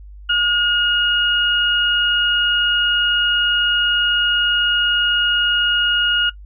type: tone pair together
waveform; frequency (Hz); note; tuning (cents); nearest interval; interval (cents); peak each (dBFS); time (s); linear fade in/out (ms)
sine; 1434 / 2868; F6 / F7; +45 / +45; octave; 1200; -16 / -16; 0.29-6.3; 10
effects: noise-tail reverb RT60 0.1 s tail -20 dB re dry + added 50 Hz sine -35 dBFS peak until 6.45 s